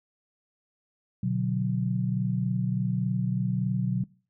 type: chord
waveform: sine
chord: B minor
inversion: none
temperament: equal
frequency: 123.47 / 146.83 / 185 Hz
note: B2 / D3 / F#3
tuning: 0 / 0 / 0 cents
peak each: -28 / -32 / -27 dBFS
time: 1.23-4.04 s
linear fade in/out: 5 ms
effects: noise-tail reverb RT60 0.4 s tail -23 dB re dry